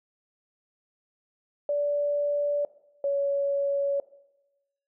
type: tone pair in turn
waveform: sine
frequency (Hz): 580 / 561.5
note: D5 / C#5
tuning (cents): -22 / +22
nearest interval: minor second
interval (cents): 56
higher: first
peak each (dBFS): -23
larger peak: neither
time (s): 1.69-2.65 / 3.04-4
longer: neither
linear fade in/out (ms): 2
effects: noise-tail reverb RT60 0.9 s tail -17 dB re dry